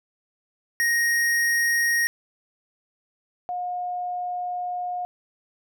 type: tone pair in turn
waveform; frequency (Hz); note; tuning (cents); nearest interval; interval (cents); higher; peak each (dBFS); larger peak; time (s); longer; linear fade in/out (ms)
square / sine; 1871 / 717.6; A#6 / F5; +6 / +47; octave + perfect fourth; 1659; first; -20 / -26; first; 0.8-2.07 / 3.49-5.05; second; 0
effects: none